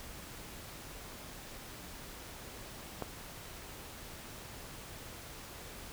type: click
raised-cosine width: 1 ms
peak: -22 dBFS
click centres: 3.023 s
effects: pink hiss -48 dBFS RMS until 5.92 s